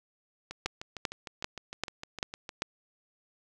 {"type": "two click trains", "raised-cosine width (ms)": 0.2, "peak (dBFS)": [-12, -22], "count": [6, 14], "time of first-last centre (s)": [[0.66, 2.621], [0.51, 2.492]], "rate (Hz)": [2.55, 6.56], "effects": []}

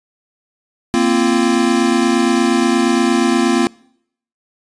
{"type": "chord", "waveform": "square", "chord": "Bb suspended second", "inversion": "none", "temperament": "equal with one note detuned", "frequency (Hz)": [233.1, 261.6, 343], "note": ["Bb3", "C4", "F4"], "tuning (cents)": [0, 0, -31], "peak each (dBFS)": -17, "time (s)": [0.94, 3.67], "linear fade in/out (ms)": 0, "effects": ["noise-tail reverb RT60 0.7 s tail -25 dB re dry", "resampled to 22050 Hz"]}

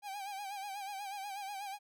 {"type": "tone with vibrato", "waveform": "45% pulse", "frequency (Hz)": 798, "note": "G5", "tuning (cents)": 31, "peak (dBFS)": -40, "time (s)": [0.02, 1.79], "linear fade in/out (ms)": 50, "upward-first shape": "sine", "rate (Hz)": 8.2, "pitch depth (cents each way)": 71, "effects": []}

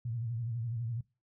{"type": "tone with vibrato", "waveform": "sine", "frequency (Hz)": 116.54, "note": "A#2", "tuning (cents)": 0, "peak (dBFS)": -33, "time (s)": [0.05, 1.01], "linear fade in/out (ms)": 5, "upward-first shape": "sine", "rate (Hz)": 12, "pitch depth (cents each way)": 96, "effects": ["noise-tail reverb RT60 0.3 s tail -22 dB re dry"]}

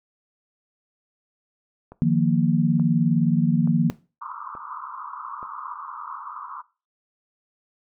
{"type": "click train", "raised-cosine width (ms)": 1, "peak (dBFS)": -27, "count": 5, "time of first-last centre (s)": [1.92, 5.429], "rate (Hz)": 1.14}
{"type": "chord", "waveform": "sine", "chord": "Eb suspended second", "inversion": "none", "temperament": "equal", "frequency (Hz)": [155.56, 174.61, 233.1], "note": ["Eb3", "F3", "Bb3"], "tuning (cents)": [0, 0, 0], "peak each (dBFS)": -21, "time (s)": [2.02, 3.9], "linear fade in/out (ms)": 0}
{"type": "band-pass noise", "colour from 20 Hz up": "white", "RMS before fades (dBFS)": -36, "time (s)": [4.21, 6.62], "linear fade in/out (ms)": 10, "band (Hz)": [950, 1300], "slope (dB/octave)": 96}
{"effects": ["noise-tail reverb RT60 0.3 s tail -18 dB re dry"]}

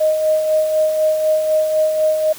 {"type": "tone with tremolo", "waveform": "sine", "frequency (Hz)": 622.3, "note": "D#5", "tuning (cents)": 0, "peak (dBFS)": -11, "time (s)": [0, 2.33], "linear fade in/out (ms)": 10, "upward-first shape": "sine", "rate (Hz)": 4, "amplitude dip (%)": 45, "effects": ["white hiss -36 dBFS RMS until 2.38 s"]}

